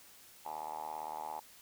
5% pulse tone with band-pass filter, 77.7 Hz, D#2, 2 cents flat, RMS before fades -42 dBFS, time 0.45-1.4 s, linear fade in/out 10 ms, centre 860 Hz, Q 9.1, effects white hiss -58 dBFS RMS until 1.61 s

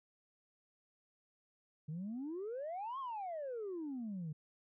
sine exponential two-way sweep, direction up then down, 146.83 to 1113 to 146.83 Hz, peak -38 dBFS, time 1.88-4.33 s, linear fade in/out 10 ms, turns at 2.99 s, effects tanh soft clip ceiling -37 dBFS

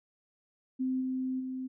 sine tone with level steps, 258.9 Hz, C4, 18 cents flat, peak -28 / -30 / -34 dBFS, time 0.79-1.68 s, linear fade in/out 20 ms, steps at 1 / 1.39 s, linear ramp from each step 20 ms, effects none

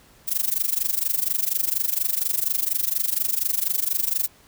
violet noise with amplitude modulation, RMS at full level -20 dBFS, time 0.27-4.28 s, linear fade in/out 20 ms, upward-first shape sine, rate 24.2 Hz, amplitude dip 90%, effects pink hiss -54 dBFS RMS until 4.47 s

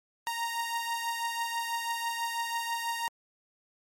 sawtooth beating tone pair, 929 / 935.1 Hz, A#5 / A#5, -6 / +5 cents, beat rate 6.1 Hz, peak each -28 / -33 dBFS, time 0.27-3.08 s, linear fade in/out 0 ms, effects MP3 64 kbps

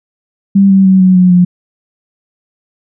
sine tone with pitch steps, 196.8 / 192.97 / 189.22 / 185.54 / 181.93 / 178.39 Hz, G3 / G3 / F#3 / F#3 / F#3 / F3, +7 / -27 / +39 / +5 / -29 / +37 cents, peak -3 dBFS, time 0.55-1.45 s, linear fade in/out 10 ms, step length 150 ms, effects none

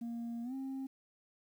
sine tone with pitch glide, 234 to 267.2 Hz, A#3 to C4, +7 to +36 cents, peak -35 dBFS, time 0.01-0.87 s, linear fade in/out 10 ms, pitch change +229 cents, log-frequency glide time 0.43-0.54 s, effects tanh soft clip ceiling -37 dBFS + 11-bit

